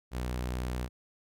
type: tone with vibrato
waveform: sawtooth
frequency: 61.9 Hz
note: B1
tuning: 5 cents sharp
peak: -28 dBFS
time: 0.11-0.89 s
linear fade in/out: 50 ms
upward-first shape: square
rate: 9.7 Hz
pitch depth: 11 cents each way
effects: none